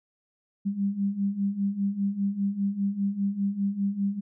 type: beating tone pair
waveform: sine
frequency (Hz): 196 / 201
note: G3 / G3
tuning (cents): 0 / +44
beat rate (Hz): 5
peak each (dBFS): -30 / -26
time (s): 0.65-4.21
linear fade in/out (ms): 20
effects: none